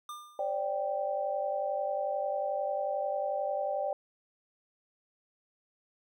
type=tone with exponential decay; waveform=square; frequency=1200 Hz; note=D6; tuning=37 cents sharp; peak=-38 dBFS; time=0.09-0.65 s; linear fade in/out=2 ms; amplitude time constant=120 ms
type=chord; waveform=sine; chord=C suspended second; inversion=none; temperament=equal with one note detuned; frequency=536.1 / 587.3 / 784 Hz; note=C5 / D5 / G5; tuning=+42 / 0 / 0 cents; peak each=-37 / -32 / -34 dBFS; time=0.39-3.93 s; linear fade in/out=2 ms
effects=none